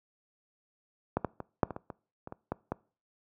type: clicks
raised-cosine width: 1 ms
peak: -13 / -15 / -23 / -8 / -22 / -24 / -25 / -27 / -26 / -17 / -17 dBFS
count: 11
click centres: 1.17 / 1.247 / 1.403 / 1.632 / 1.707 / 1.764 / 1.902 / 2.274 / 2.324 / 2.52 / 2.72 s
effects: noise-tail reverb RT60 0.4 s tail -23 dB re dry + high-pass 80 Hz 12 dB/octave